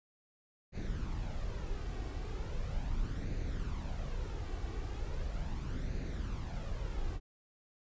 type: noise with flanger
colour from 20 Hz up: brown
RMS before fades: -37 dBFS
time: 0.72-7.2 s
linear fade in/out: 50 ms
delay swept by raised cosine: 0.46 to 2.66 ms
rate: 0.38 Hz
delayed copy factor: +0.5
effects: resampled to 16000 Hz